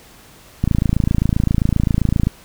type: click train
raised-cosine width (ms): 5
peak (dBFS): -3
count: 46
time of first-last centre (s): 0.64-2.27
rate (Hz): 27.6
effects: pink hiss -45 dBFS RMS until 2.44 s